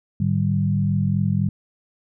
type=tone cluster; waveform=sine; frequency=105.6 / 149.9 / 193.3 Hz; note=G#2 / D3 / G3; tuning=+29 / +36 / -24 cents; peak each=-22 dBFS; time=0.2-1.49 s; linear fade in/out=5 ms; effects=none